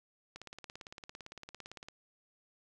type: click train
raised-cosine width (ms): 0.2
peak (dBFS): -29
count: 28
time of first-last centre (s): 0.36-1.885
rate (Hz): 17.7
effects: none